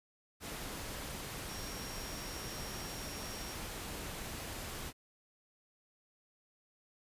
sine tone in noise, 5588 Hz, F8, in tune, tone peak -49 dBFS, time 1.46-3.57 s, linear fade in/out 50 ms, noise pink, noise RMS -43 dBFS, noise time 0.4-4.93 s, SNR -9 dB, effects resampled to 32000 Hz

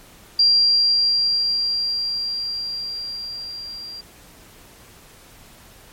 sine tone with level ramp, 4753 Hz, D8, 20 cents sharp, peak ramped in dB -11 to -32 dBFS, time 0.39-4.01 s, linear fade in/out 5 ms, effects pink hiss -47 dBFS RMS until 5.92 s + MP3 64 kbps

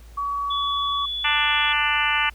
sine tone, 1133 Hz, C#6, 37 cents sharp, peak -23 dBFS, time 0.17-1.06 s, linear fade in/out 10 ms
sine tone with pitch glide, 3428 to 3375 Hz, A7 to G#7, -46 to +27 cents, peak -25 dBFS, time 0.5-1.73 s, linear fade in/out 10 ms, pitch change -27 cents, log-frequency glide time 1.32-1.38 s
harmonic tone, 295.4 Hz, D4, 10 cents sharp, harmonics 3 / 4 / 5 / 6 / 7 / 8 / 9 / 10, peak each -27 / -27 / -27 / -27 / -27 / -27 / -27 / -27 dBFS, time 1.24-2.3 s, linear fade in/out 10 ms
effects added 56 Hz sine -42 dBFS peak until 2.34 s + pink hiss -54 dBFS RMS until 2.34 s

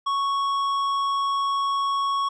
sine tone with tanh clipping, 1108.7 Hz, C#6, in tune, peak -23 dBFS, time 0.06-2.29 s, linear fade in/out 10 ms, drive 10 dB, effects none

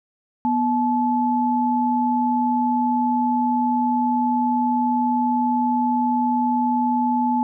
sine tone pair together, 244.6 / 865 Hz, B3 / A5, -16 / -30 cents, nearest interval octave + minor seventh, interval 2186 cents, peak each -20 dBFS, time 0.45-7.43 s, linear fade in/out 0 ms, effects none

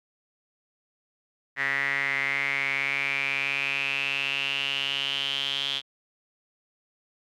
sawtooth tone with band-pass filter sweep, 138.59 Hz, C#3, in tune, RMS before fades -28 dBFS, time 1.56-5.82 s, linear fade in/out 50 ms, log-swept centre 1900 to 3300 Hz, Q 9.1, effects none

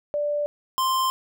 sine / square tone pair in turn, 587.3 / 1046.4 Hz, D5 / C6, 0 / 0 cents, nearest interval minor seventh, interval 1000 cents, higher second, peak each -22 / -21 dBFS, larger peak second, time 0.14-0.46 / 0.78-1.1 s, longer neither, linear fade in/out 0 ms, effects none

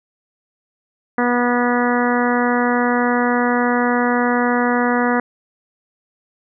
harmonic tone, 243.5 Hz, B3, 24 cents flat, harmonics 1 / 2 / 3 / 4 / 5 / 6 / 7 / 8, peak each -18 / -21 / -23 / -24 / -25 / -26 / -26 / -27 dBFS, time 1.18-5.2 s, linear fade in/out 2 ms, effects none

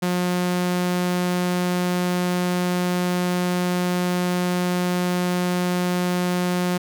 sawtooth tone, 179 Hz, F3, 43 cents sharp, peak -16 dBFS, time 0.02-6.78 s, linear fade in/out 10 ms, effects none

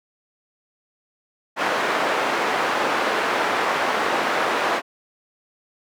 white band-pass noise, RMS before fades -22 dBFS, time 1.56-4.82 s, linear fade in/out 50 ms, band 360 to 1400 Hz, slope 12 dB/octave, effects none

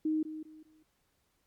sine tone with echo, 311.7 Hz, D#4, 3 cents sharp, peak -27 dBFS, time 0.05-0.23 s, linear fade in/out 5 ms, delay 200 ms, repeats 3, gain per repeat -11 dB, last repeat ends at 0.83 s, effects pink hiss -75 dBFS RMS until 1.46 s + MP3 96 kbps

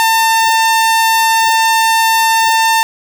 sawtooth tone, 899 Hz, A5, 37 cents sharp, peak -5 dBFS, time 0-2.83 s, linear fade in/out 0 ms, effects none

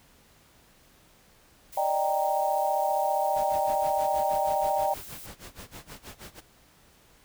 blue noise, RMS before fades -44 dBFS, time 1.72-5.27 s, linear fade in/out 10 ms
sine chord, Eb major seventh, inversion third, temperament equal, 587.3 / 622.3 / 784 / 932.3 Hz, D5 / Eb5 / G5 / Bb5, 0 / 0 / 0 / 0 cents, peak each -30 / -31 / -26 / -31 dBFS, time 1.77-4.94 s, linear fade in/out 5 ms
pink noise with tremolo, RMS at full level -42 dBFS, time 3.35-6.41 s, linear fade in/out 20 ms, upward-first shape sine, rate 6.3 Hz, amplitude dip 100%
effects pink hiss -59 dBFS RMS until 7.24 s

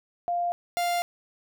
sine / 45% pulse tone pair in turn, 698.5 / 698.5 Hz, F5 / F5, 0 / 0 cents, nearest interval unison, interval 0 cents, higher neither, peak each -24 dBFS, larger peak neither, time 0.28-0.52 / 0.77-1.02 s, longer second, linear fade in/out 0 ms, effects none

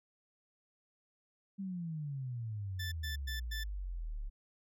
sine exponential sweep, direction down, 200 to 34.1 Hz, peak -37 dBFS, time 1.58-4.3 s, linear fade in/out 20 ms
20% pulse tone bursts, 1760 Hz, A6, in tune, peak -35 dBFS, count 4, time 2.79-3.64 s, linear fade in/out 10 ms, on 130 ms, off 110 ms
effects none

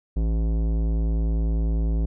sine tone with tanh clipping, 55 Hz, A1, in tune, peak -22 dBFS, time 0.16-2.06 s, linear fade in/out 10 ms, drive 16 dB, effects none

